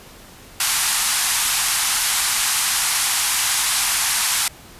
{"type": "band-pass noise", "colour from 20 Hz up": "white", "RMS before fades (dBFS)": -20, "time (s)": [0.6, 4.48], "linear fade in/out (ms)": 2, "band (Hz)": [770, 12000], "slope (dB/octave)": 48, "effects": ["pink hiss -43 dBFS RMS until 4.79 s", "resampled to 32000 Hz"]}